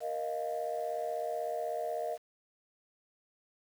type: chord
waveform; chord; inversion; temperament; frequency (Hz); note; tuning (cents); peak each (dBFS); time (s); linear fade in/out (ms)
sine; Bb suspended fourth; none; equal with one note detuned; 469.4 / 622.3 / 698.5; Bb4 / Eb5 / F5; +12 / 0 / 0; -38 / -35 / -36; 0-2.18; 50
effects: tanh soft clip ceiling -26 dBFS + 9-bit